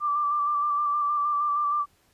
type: tone with vibrato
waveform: sine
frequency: 1174.7 Hz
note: D6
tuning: in tune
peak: -22 dBFS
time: 0-1.86 s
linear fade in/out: 50 ms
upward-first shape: square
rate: 6.4 Hz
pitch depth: 22 cents each way
effects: pink hiss -64 dBFS RMS until 2.13 s + resampled to 32000 Hz